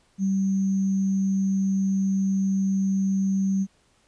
sine tone with sample-and-hold, 193.4 Hz, G3, 23 cents flat, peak -20 dBFS, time 0.18-3.67 s, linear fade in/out 50 ms, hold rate 6300 Hz, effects pink hiss -63 dBFS RMS until 4.07 s + resampled to 22050 Hz

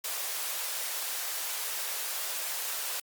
white high-pass noise, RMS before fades -34 dBFS, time 0.04-3 s, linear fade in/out 5 ms, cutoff 480 Hz, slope 24 dB/octave, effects Opus 48 kbps

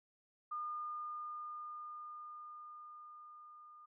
sine tone with level ramp, 1215 Hz, D#6, 42 cents flat, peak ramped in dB -38 to -55 dBFS, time 0.51-3.86 s, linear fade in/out 10 ms, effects none

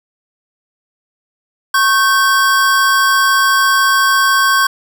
square tone pair together, 1096 / 1550 Hz, C#6 / G6, -20 / -20 cents, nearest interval tritone, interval 600 cents, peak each -13 dBFS, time 1.74-4.67 s, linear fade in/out 5 ms, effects none

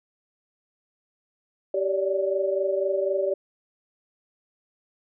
sine tone cluster, 388.5 / 570 / 594 Hz, G4 / C#5 / D5, -16 / +48 / +20 cents, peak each -26 / -25 / -29 dBFS, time 1.74-3.34 s, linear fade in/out 5 ms, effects none

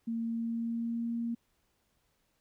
sine tone with pitch glide, 229.2 to 233.2 Hz, A#3 to A#3, -29 to +1 cents, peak -31 dBFS, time 0.07-1.35 s, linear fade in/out 10 ms, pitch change +30 cents, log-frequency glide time 0.24-1.13 s, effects pink hiss -75 dBFS RMS until 2.4 s

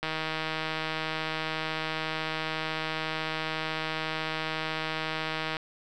click train, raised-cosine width 0.3 ms, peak -15 dBFS, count 876, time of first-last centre 0.03-5.568 s, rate 158 Hz, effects none

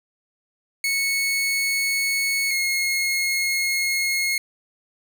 sawtooth tone pair in turn, 2205 / 2161 Hz, C#7 / C#7, -10 / -45 cents, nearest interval unison, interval 35 cents, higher first, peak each -17 dBFS, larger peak neither, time 0.84-2.51 / 2.51-4.38 s, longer second, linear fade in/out 2 ms, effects none

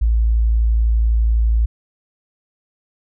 sine tone, 56 Hz, A1, 31 cents sharp, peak -12 dBFS, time 0.01-1.66 s, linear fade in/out 10 ms, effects none

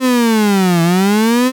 35% pulse linear two-way sweep, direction down then up, 261.6 to 164.81 to 261.6 Hz, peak -8 dBFS, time 0-1.52 s, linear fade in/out 50 ms, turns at 0.82 s, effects none

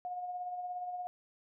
sine tone with tremolo, 720 Hz, F#5, 47 cents flat, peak -35 dBFS, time 0.05-1.07 s, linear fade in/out 0 ms, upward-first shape sine, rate 17 Hz, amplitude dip 40%, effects none

